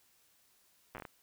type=slowing click train; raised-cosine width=0.5 ms; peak=-29 dBFS; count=7; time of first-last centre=0.95-1.052 s; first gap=8 ms; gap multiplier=1.3; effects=white hiss -69 dBFS RMS until 1.22 s